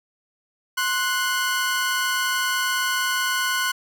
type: tone pair together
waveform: sawtooth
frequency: 1051 / 1477.3 Hz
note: C6 / F#6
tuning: +7 / -3 cents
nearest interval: tritone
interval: 590 cents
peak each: -22 / -19 dBFS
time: 0.77-3.72 s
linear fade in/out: 10 ms
effects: none